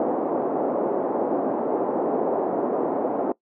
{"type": "band-pass noise", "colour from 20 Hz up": "pink", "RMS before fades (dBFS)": -24, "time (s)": [0, 3.32], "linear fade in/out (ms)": 2, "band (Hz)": [280, 790], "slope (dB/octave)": 24, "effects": ["noise-tail reverb RT60 0.1 s tail -21 dB re dry"]}